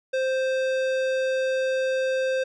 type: tone with tanh clipping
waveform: sine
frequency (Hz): 523.3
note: C5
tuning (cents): 0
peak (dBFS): -24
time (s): 0.13-2.44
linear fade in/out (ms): 10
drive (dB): 17
effects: none